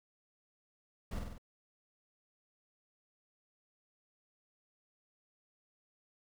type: noise with echo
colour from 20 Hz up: brown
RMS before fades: -39 dBFS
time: 1.11-1.19 s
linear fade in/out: 5 ms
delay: 48 ms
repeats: 4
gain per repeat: -3 dB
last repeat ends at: 1.382 s
effects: none